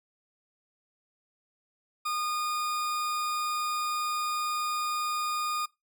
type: tone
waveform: 40% pulse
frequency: 1223 Hz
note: D#6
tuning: 30 cents flat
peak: -28 dBFS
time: 2.05-5.66 s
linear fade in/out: 10 ms
effects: noise-tail reverb RT60 0.2 s tail -21 dB re dry